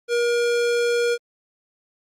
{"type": "tone", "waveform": "square", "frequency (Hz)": 475.8, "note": "A#4", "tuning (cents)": 35, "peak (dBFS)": -19, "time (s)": [0.08, 1.18], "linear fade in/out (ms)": 50, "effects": ["low-pass 8000 Hz 12 dB/octave", "Opus 48 kbps"]}